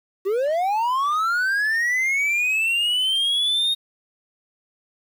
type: linear sweep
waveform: triangle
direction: up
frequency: 369.6 to 3729 Hz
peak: -17 dBFS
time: 0.25-3.75 s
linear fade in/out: 20 ms
effects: 8-bit

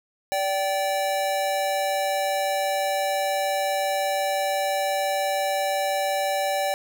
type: tone pair together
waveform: square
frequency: 580 / 774.2 Hz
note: D5 / G5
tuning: -22 / -22 cents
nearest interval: perfect fourth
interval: 500 cents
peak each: -26 dBFS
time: 0.32-6.74 s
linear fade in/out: 0 ms
effects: 10-bit

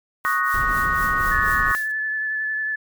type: noise with tremolo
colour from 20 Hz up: blue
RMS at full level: -35 dBFS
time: 0.24-1.92 s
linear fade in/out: 10 ms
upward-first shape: triangle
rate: 4.1 Hz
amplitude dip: 95%
type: chord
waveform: sine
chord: D# minor seventh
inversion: third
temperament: equal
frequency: 1108.7 / 1244.5 / 1480 / 1864.7 Hz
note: C#6 / D#6 / F#6 / A#6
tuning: 0 / 0 / 0 / 0 cents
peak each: -24 dBFS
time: 0.25-1.75 s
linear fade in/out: 0 ms
type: noise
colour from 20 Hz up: brown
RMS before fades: -29 dBFS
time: 0.54-1.72 s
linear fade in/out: 5 ms
type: tone with vibrato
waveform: sine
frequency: 1736 Hz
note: A6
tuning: 24 cents flat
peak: -22 dBFS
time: 1.31-2.76 s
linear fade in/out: 10 ms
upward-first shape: sine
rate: 11 Hz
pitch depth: 14 cents each way
effects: none

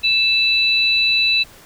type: tone pair together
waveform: sine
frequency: 2637 / 3960 Hz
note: E7 / B7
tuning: 0 / +4 cents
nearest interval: perfect fifth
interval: 704 cents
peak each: -16 dBFS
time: 0.03-1.44 s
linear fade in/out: 20 ms
effects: pink hiss -44 dBFS RMS until 1.65 s

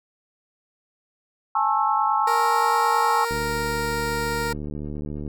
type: chord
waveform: sine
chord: A major seventh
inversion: third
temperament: equal with one note detuned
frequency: 830.6 / 880 / 1087.2 / 1318.5 Hz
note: G#5 / A5 / C#6 / E6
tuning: 0 / 0 / -34 / 0 cents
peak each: -24 / -23 / -24 / -25 dBFS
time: 1.55-3.25 s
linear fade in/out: 5 ms
type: tone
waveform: 15% pulse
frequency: 466.2 Hz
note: A#4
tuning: in tune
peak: -18 dBFS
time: 2.27-4.53 s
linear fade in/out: 5 ms
type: click train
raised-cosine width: 3 ms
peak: -20 dBFS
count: 147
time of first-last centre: 3.31-5.278 s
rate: 74.2 Hz
effects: none

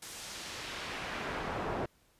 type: noise with band-pass filter sweep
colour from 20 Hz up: brown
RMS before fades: -39 dBFS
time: 0.02-1.86 s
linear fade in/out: 5 ms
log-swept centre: 9400 to 720 Hz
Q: 0.8
effects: pink hiss -68 dBFS RMS until 2.19 s + resampled to 32000 Hz

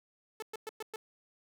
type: tone bursts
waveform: sawtooth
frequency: 437.2 Hz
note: A4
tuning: 11 cents flat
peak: -34 dBFS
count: 5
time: 0.4-0.96 s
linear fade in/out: 2 ms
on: 24 ms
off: 110 ms
effects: none

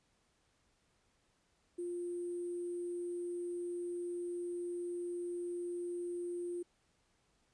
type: tone with sample-and-hold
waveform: sine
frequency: 350 Hz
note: F4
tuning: 4 cents sharp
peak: -37 dBFS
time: 1.78-6.63 s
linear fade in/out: 10 ms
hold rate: 8820 Hz
effects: pink hiss -75 dBFS RMS until 7.53 s + resampled to 22050 Hz

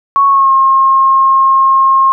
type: tone with pitch glide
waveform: sine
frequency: 1108 to 1072.7 Hz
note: C#6 to C6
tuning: -1 to +43 cents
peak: -5 dBFS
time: 0.16-2.12 s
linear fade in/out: 0 ms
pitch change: -56 cents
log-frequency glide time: 0.27-0.52 s
effects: none

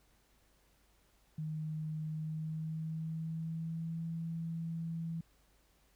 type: tone with pitch glide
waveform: sine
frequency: 155.56 to 164.81 Hz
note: D#3 to E3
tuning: 0 to 0 cents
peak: -36 dBFS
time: 1.38-5.21 s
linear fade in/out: 5 ms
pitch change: +100 cents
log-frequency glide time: 2.06-4.04 s
effects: added 50 Hz sine -70 dBFS peak until 5.95 s + pink hiss -71 dBFS RMS until 5.95 s

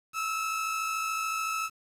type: tone pair together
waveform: 30% pulse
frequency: 1300 / 1353.7 Hz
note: E6 / E6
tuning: -24 / +46 cents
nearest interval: minor second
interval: 70 cents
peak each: -27 / -36 dBFS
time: 0.13-1.7 s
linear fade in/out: 50 ms
effects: resampled to 32000 Hz + 9-bit

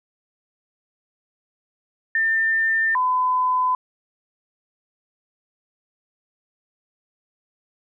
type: tone pair in turn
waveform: sine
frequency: 1797 / 1010 Hz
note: A6 / B5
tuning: +36 / +39 cents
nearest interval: minor seventh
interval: 997 cents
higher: first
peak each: -17 dBFS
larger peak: neither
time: 2.15-2.95 / 2.95-3.75 s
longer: neither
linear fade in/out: 2 ms
effects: none

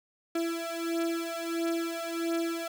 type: beating tone pair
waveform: 35% pulse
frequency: 333.1 / 334.6 Hz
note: E4 / E4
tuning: +18 / +26 cents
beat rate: 1.5 Hz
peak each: -31 dBFS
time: 0.35-2.68 s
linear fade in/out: 5 ms
effects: none

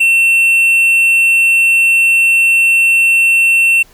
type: tone with tanh clipping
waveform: sine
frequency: 2700 Hz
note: E7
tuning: 41 cents sharp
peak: -8 dBFS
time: 0-3.83 s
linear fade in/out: 10 ms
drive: 6 dB
effects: pink hiss -46 dBFS RMS until 3.93 s

